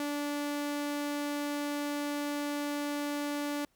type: tone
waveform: sawtooth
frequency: 290.6 Hz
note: D4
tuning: 18 cents flat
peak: -28 dBFS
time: 0-3.65 s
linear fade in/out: 2 ms
effects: pink hiss -72 dBFS RMS until 3.75 s